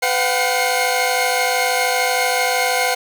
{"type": "tone cluster", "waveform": "sawtooth", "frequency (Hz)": [503, 715, 768, 2150], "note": ["B4", "F5", "G5", "C7"], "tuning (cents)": [32, 41, -36, 47], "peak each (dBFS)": -18, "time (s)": [0.02, 2.95], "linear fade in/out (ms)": 10, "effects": []}